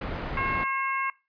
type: low-pass noise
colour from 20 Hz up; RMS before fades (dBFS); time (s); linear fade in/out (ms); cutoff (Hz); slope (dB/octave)
pink; -33; 0.01-0.64; 5; 2000; 12
type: harmonic tone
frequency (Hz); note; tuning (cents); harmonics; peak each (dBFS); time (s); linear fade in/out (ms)
539; C#5; -49; 2 / 3 / 4 / 5; -28 / -34 / -31 / -39; 0.37-1.1; 2
effects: noise-tail reverb RT60 0.3 s tail -21 dB re dry + resampled to 11025 Hz